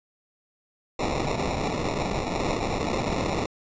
violet noise with sample-and-hold, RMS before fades -27 dBFS, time 0.99-3.46 s, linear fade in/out 5 ms, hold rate 1575 Hz, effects resampled to 16000 Hz

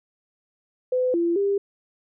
sine tone with pitch steps, 506 / 340.6 / 399.5 Hz, B4 / F4 / G4, +42 / -43 / +33 cents, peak -19 dBFS, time 0.92-1.58 s, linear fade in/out 5 ms, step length 220 ms, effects none

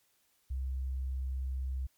sine tone, 65.41 Hz, C2, in tune, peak -32 dBFS, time 0.5-1.87 s, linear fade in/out 10 ms, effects white hiss -72 dBFS RMS until 1.97 s + MP3 96 kbps

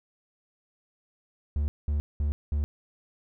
triangle tone bursts, 73.42 Hz, D2, in tune, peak -22 dBFS, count 4, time 1.56-2.64 s, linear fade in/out 0 ms, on 120 ms, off 200 ms, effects none

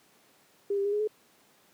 sine tone with pitch steps, 402.4 / 397 / 406.5 / 417 / 427.6 Hz, G4 / G4 / G#4 / G#4 / A4, +45 / +22 / -37 / +7 / -49 cents, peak -25 dBFS, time 0.7-1.075 s, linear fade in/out 5 ms, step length 75 ms, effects pink hiss -62 dBFS RMS until 1.73 s + high-pass 200 Hz 12 dB/octave

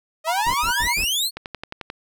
sawtooth exponential sweep, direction up, 614 to 4449 Hz, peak -17 dBFS, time 0.24-1.31 s, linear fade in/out 50 ms
triangle tone with tremolo, 960 Hz, B5, 49 cents flat, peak -19 dBFS, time 0.27-0.94 s, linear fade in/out 5 ms, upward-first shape sine, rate 9.9 Hz, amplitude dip 90%
brown noise bursts, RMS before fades -30 dBFS, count 4, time 0.46-1.049 s, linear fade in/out 10 ms, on 85 ms, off 83 ms
click train, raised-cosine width 0.3 ms, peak -15 dBFS, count 7, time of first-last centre 1.37-1.901 s, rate 11.3 Hz
effects none

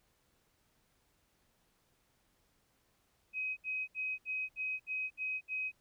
sine tone bursts, 2528 Hz, D#7, 27 cents sharp, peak -34 dBFS, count 8, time 3.33-5.719 s, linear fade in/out 50 ms, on 240 ms, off 67 ms, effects pink hiss -74 dBFS RMS until 5.8 s

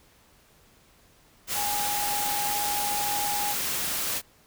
sine tone in noise, 824 Hz, G#5, 14 cents flat, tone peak -29 dBFS, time 1.54-3.56 s, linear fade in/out 50 ms, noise white, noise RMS -29 dBFS, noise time 1.47-4.22 s, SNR -3 dB, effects pink hiss -59 dBFS RMS until 4.46 s

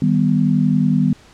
sine chord, Eb augmented, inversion none, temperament equal, 155.56 / 196 / 246.9 Hz, Eb3 / G3 / B3, 0 / 0 / 0 cents, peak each -17 dBFS, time 0.02-1.13 s, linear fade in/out 2 ms, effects pink hiss -47 dBFS RMS until 1.33 s + low-pass 7000 Hz 12 dB/octave

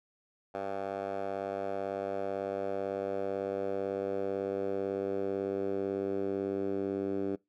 10% pulse tone with band-pass filter sweep, 98 Hz, G2, in tune, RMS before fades -34 dBFS, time 0.54-7.36 s, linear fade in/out 10 ms, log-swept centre 740 to 340 Hz, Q 2.3, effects noise-tail reverb RT60 0.2 s tail -23 dB re dry

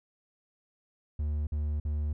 triangle tone bursts, 75 Hz, D2, 37 cents sharp, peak -26 dBFS, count 3, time 1.19-2.13 s, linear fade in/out 5 ms, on 280 ms, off 50 ms, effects none

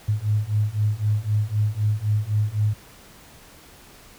sine beating tone pair, 103.83 / 107.73 Hz, G#2 / A2, 0 / -36 cents, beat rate 3.9 Hz, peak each -23 / -22 dBFS, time 0.08-2.74 s, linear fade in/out 10 ms, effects pink hiss -48 dBFS RMS until 4.18 s

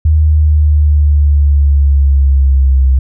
sine linear sweep, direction down, 77.78 to 65.41 Hz, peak -5 dBFS, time 0.05-2.99 s, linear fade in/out 5 ms, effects none

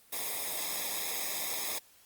white noise with comb filter, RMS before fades -35 dBFS, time 0.12-1.79 s, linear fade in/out 10 ms, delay 0.68 ms, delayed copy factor -0.85, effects white hiss -61 dBFS RMS until 2.05 s + Opus 32 kbps

